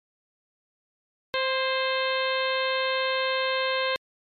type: harmonic tone with a mistuned harmonic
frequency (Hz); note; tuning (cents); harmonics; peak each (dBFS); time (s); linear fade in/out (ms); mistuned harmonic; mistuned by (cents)
523.3; C5; 0; 1 / 2 / 3 / 4 / 5 / 6 / 7 / 8; -27 / -30 / -32 / -33 / -34 / -35 / -35 / -36; 1.34-3.96; 0; 3; +32
effects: MP3 64 kbps